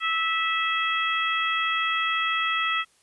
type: harmonic tone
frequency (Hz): 654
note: E5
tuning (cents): -14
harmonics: 2 / 3 / 4 / 5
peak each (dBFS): -26 / -28 / -29 / -30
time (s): 0-2.85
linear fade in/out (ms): 50
effects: white hiss -62 dBFS RMS until 3.02 s + resampled to 24000 Hz